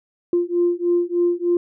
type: beating tone pair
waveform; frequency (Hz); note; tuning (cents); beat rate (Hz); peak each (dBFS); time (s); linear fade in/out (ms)
sine; 347.2 / 350.5; F4 / F4; -10 / +6; 3.3; -19; 0.33-1.57; 2
effects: tanh soft clip ceiling -9 dBFS